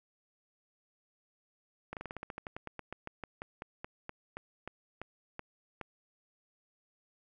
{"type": "slowing click train", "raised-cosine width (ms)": 0.5, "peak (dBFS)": -25, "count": 25, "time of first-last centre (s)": [1.93, 5.813], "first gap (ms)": 38, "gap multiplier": 1.11, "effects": []}